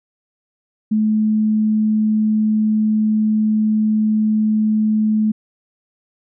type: tone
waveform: sine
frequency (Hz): 215.5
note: A3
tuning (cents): -36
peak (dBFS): -13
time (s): 0.91-5.32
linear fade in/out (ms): 10
effects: none